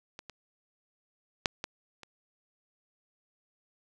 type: clicks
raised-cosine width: 0.2 ms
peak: -25 / -26 / -7 / -17 / -29 dBFS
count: 5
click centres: 0.191 / 0.297 / 1.458 / 1.641 / 2.033 s
effects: none